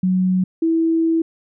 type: tone pair in turn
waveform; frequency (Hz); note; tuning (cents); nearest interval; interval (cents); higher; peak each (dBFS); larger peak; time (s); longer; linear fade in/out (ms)
sine; 185 / 327.2; F#3 / E4; 0 / -13; minor seventh; 987; second; -14; neither; 0.03-0.44 / 0.62-1.22; second; 5
effects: none